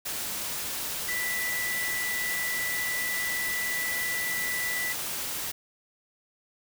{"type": "tone in noise", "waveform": "sine", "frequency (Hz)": 1975.5, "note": "B6", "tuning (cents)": 0, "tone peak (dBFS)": -29, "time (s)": [1.08, 4.93], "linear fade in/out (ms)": 10, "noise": "white", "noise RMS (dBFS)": -33, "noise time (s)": [0.05, 5.52], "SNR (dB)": 1, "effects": []}